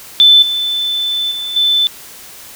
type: tone with level steps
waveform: sine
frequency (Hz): 3520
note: A7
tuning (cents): 0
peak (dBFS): -3 / -14 / -19 / -9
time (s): 0.2-1.87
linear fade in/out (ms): 0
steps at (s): 0.42 / 1.31 / 1.56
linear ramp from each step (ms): 5
effects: white hiss -35 dBFS RMS until 2.55 s